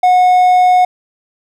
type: tone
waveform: triangle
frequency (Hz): 729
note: F#5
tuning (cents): -26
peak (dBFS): -4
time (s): 0.03-0.85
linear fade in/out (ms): 5
effects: none